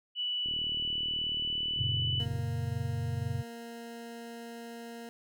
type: tone with pitch glide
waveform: sine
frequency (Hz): 2960 to 2981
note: F#7 to F#7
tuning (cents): 0 to +12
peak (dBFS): -30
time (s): 0.15-2.26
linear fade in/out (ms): 50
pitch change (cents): +12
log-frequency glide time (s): 0.51-1.84
type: click train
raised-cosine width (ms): 3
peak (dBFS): -34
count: 75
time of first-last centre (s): 0.46-2.387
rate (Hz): 38.4
type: chord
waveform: sine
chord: F# major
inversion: none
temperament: equal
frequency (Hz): 92.5 / 116.54 / 138.59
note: F#2 / A#2 / C#3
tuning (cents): 0 / 0 / 0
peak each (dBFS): -36 / -34 / -36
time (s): 1.77-3.43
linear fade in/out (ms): 20
type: tone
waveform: 20% pulse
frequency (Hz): 233.1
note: A#3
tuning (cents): 0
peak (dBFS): -37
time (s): 2.2-5.09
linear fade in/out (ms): 0
effects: none